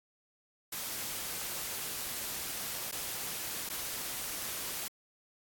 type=noise with dropouts; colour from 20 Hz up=white; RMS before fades=-38 dBFS; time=0.72-4.88 s; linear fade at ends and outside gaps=5 ms; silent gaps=2.914-2.923 / 3.691-3.698 s; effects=AAC 64 kbps